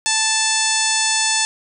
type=harmonic tone with a mistuned harmonic; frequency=880 Hz; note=A5; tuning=in tune; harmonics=1 / 2 / 3 / 4 / 5 / 6 / 7 / 8 / 9 / 10; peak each=-25 / -25 / -25 / -25 / -25 / -25 / -25 / -25 / -25 / -25 dBFS; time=0.06-1.45 s; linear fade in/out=0 ms; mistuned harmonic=8; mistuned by=-48 cents; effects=none